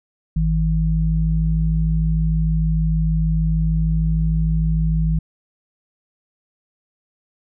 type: tone pair together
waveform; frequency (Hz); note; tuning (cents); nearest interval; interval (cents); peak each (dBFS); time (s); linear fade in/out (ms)
sine; 53.46 / 160; A1 / D#3; -49 / +49; octave + perfect fifth; 1898; -18; 0.36-5.19; 5
effects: none